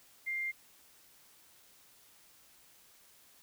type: tone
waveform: sine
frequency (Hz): 2100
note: C7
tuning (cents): +6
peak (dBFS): -33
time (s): 0.26-0.52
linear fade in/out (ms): 20
effects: white hiss -62 dBFS RMS until 3.42 s